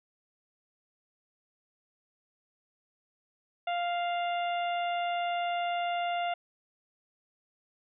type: harmonic tone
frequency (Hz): 698.5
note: F5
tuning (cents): 0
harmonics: 1 / 2 / 3 / 4 / 5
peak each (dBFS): -29 / -40 / -41 / -41 / -46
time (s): 3.67-6.34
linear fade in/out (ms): 5
effects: none